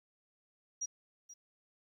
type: tone with echo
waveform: sine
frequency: 5740 Hz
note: F8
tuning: 47 cents sharp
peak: -34 dBFS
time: 0.81-0.86 s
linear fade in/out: 10 ms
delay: 480 ms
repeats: 1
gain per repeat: -15 dB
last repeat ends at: 1.34 s
effects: 12-bit